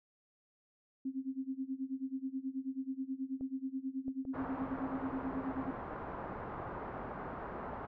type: tone with tremolo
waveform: sine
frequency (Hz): 265.3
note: C4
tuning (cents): +24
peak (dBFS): -33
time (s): 1.05-5.71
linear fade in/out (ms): 5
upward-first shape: sine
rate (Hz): 9.3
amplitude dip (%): 90
type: clicks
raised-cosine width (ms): 2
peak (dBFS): -36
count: 12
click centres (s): 3.41 / 4.081 / 4.252 / 4.62 / 5.254 / 5.657 / 5.749 / 5.787 / 5.933 / 6.025 / 6.1 / 6.147
type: low-pass noise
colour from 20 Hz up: white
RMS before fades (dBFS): -43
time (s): 4.33-7.87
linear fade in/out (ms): 20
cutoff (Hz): 1200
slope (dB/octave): 24
effects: none